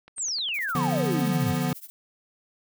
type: click train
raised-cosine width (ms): 0.3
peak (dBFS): -31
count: 10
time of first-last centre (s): 0.08-0.997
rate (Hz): 9.81
type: exponential sweep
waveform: sine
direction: down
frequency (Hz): 9010 to 85.5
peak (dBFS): -26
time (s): 0.16-1.55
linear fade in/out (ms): 50
type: noise with tremolo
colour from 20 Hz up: violet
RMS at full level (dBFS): -39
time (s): 0.54-1.9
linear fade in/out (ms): 0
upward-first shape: triangle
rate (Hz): 14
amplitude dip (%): 95
type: chord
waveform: square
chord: B diminished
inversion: first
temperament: equal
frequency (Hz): 146.83 / 174.61 / 246.9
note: D3 / F3 / B3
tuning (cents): 0 / 0 / 0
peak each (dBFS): -29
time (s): 0.75-1.73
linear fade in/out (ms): 2
effects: none